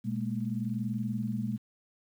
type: tone cluster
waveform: sine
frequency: 120.7 / 206.8 / 227.4 Hz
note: B2 / G#3 / A#3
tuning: -39 / -7 / -43 cents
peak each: -35 / -33 / -35 dBFS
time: 0.04-1.58 s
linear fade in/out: 20 ms
effects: 10-bit